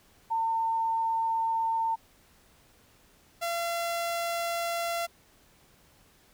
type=tone pair in turn; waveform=sine / sawtooth; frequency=904 / 682 Hz; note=A5 / F5; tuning=+47 / -41 cents; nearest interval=perfect fourth; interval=488 cents; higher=first; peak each=-25 dBFS; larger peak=neither; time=0.3-1.96 / 3.41-5.07 s; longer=neither; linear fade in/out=20 ms; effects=pink hiss -61 dBFS RMS until 6.33 s